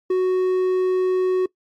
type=tone; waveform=triangle; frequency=370 Hz; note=F#4; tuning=in tune; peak=-14 dBFS; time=0.1-1.46 s; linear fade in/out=5 ms; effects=noise-tail reverb RT60 0.1 s tail -21 dB re dry + MP3 64 kbps